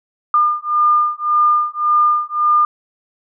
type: beating tone pair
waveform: sine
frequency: 1206 / 1207.8 Hz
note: D6 / D6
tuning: +46 / +48 cents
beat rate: 1.8 Hz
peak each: -15 dBFS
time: 0.34-2.65 s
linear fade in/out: 2 ms
effects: none